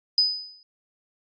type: tone with exponential decay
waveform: sine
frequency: 4996 Hz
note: D#8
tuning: 6 cents sharp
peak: -14 dBFS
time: 0.18-0.63 s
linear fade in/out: 1 ms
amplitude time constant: 97 ms
effects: AAC 48 kbps